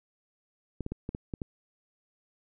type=clicks; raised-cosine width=3 ms; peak=-21 dBFS; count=7; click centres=0.807 / 0.864 / 0.92 / 1.091 / 1.149 / 1.338 / 1.418 s; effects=none

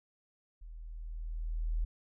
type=tone with level ramp; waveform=sine; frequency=40.14 Hz; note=E1; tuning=45 cents flat; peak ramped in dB=-45 to -28 dBFS; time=0.61-1.85 s; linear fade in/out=10 ms; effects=none

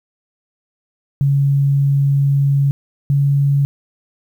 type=tone pair in turn; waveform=sine; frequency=139.7 / 140.67 Hz; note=C#3 / C#3; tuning=+14 / +26 cents; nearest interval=unison; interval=12 cents; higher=second; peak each=-11 dBFS; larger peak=neither; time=1.21-2.71 / 3.1-3.65 s; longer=first; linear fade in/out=0 ms; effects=8-bit

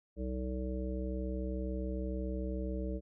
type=harmonic tone; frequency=63.5 Hz; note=B1; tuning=49 cents sharp; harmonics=1 / 3 / 5 / 7 / 9; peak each=-36 / -41 / -42 / -44 / -45 dBFS; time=0.16-3.01 s; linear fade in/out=50 ms; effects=none

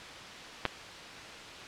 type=clicks; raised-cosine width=0.3 ms; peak=-10 / -23 dBFS; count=2; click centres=0.653 / 0.661 s; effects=white hiss -44 dBFS RMS until 1.67 s + low-pass 4000 Hz 12 dB/octave

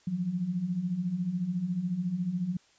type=beating tone pair; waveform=sine; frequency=167.6 / 181.6 Hz; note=E3 / F#3; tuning=+29 / -32 cents; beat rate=14 Hz; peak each=-35 / -29 dBFS; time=0.07-2.57 s; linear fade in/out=5 ms; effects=white hiss -63 dBFS RMS until 2.78 s + resampled to 16000 Hz

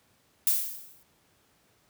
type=noise with exponential decay; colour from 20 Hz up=violet; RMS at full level=-21 dBFS; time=0.47-1.03 s; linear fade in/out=1 ms; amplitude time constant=120 ms; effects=pink hiss -66 dBFS RMS until 1.89 s + high-pass 80 Hz 12 dB/octave

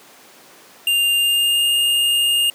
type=tone with pitch glide; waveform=square; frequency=2800 to 2828 Hz; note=F7 to F7; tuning=+4 to +21 cents; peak=-15 dBFS; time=0.87-2.5 s; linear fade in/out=2 ms; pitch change=+17 cents; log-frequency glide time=1.17-1.67 s; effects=pink hiss -45 dBFS RMS until 2.54 s + high-pass 300 Hz 12 dB/octave

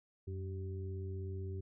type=harmonic tone with a mistuned harmonic; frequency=96 Hz; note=G2; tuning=36 cents flat; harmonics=1 / 2 / 3 / 4; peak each=-39 / -53 / -56 / -47 dBFS; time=0.27-1.61 s; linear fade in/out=10 ms; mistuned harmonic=1; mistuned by=-69 cents; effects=none

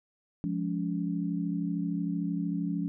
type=chord; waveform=sine; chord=Db major; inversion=first; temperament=equal with one note detuned; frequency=174.61 / 207.7 / 283.7 Hz; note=F3 / Ab3 / Db4; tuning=0 / 0 / +40 cents; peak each=-31 / -35 / -33 dBFS; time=0.44-2.88 s; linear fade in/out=0 ms; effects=none

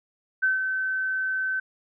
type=tone with ADSR envelope; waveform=sine; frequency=1532 Hz; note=G6; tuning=40 cents flat; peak=-18 dBFS; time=0.42-1.6 s; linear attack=17 ms; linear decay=150 ms; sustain=-6 dB; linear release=7 ms; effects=none

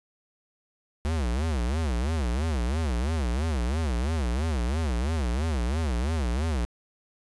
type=tone with vibrato; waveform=square; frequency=69.3 Hz; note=C#2; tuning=in tune; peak=-25 dBFS; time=1.05-6.65 s; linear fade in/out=0 ms; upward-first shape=sine; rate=3 Hz; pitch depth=300 cents each way; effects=resampled to 24000 Hz + 11-bit

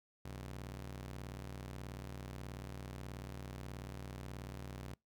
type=ring-modulated tone; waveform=sawtooth; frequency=96.8 Hz; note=G2; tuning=21 cents flat; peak=-38 dBFS; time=0.25-4.94 s; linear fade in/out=0 ms; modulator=29.2 Hz; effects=noise-tail reverb RT60 0.2 s tail -26 dB re dry

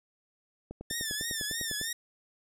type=click train; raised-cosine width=2 ms; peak=-27 dBFS; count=12; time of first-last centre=0.71-1.813 s; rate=9.97 Hz
type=tone with vibrato; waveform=10% pulse; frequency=1781 Hz; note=A6; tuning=21 cents sharp; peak=-23 dBFS; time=0.9-1.93 s; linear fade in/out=5 ms; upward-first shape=triangle; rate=3.2 Hz; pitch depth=110 cents each way
effects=none

